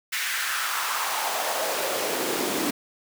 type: noise with high-pass filter sweep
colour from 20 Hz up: pink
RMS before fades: -27 dBFS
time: 0.12-2.71 s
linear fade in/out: 10 ms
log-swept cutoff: 2000 to 260 Hz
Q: 2.4
effects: none